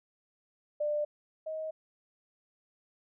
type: tone pair in turn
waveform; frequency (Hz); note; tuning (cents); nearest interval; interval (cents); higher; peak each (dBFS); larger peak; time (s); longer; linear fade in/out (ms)
sine; 595 / 630.4; D5 / D#5; +22 / +23; minor second; 101; second; -28 / -34; first; 0.8-1.05 / 1.46-1.71; neither; 10
effects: none